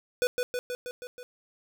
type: tone with echo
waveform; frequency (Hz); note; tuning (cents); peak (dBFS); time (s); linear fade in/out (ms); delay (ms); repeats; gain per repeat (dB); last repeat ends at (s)
square; 494.3; B4; +1; -23; 0.22-0.27; 0; 160; 6; -3; 1.23
effects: none